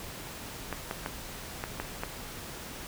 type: clicks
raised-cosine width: 0.5 ms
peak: -17 dBFS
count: 6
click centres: 0.727 / 0.911 / 1.061 / 1.639 / 1.8 / 2.035 s
effects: pink hiss -42 dBFS RMS until 2.87 s